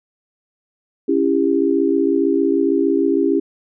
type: chord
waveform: sine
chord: C# diminished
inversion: none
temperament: just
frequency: 277.2 / 332.6 / 399.1 Hz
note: C#4 / E4 / G4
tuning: 0 / +16 / +31 cents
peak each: -18 dBFS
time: 1.08-3.4 s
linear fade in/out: 10 ms
effects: none